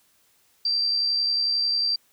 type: tone with amplitude modulation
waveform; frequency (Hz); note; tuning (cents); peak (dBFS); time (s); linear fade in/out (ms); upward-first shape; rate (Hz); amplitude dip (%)
sine; 4699; D8; 0; -19; 0.65-1.96; 5; sine; 71.1; 35
effects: white hiss -63 dBFS RMS until 2.12 s